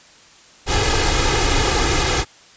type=noise with comb filter; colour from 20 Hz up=pink; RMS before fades=-17 dBFS; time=0.66-2.25 s; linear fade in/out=50 ms; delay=2.4 ms; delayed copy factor=+0.65; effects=white hiss -47 dBFS RMS until 2.56 s + resampled to 16000 Hz